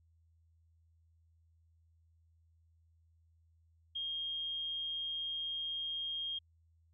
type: tone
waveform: sine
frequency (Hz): 3232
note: G#7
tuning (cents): -48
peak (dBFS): -36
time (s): 3.95-6.39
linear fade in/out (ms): 10
effects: added 82 Hz sine -66 dBFS peak until 6.93 s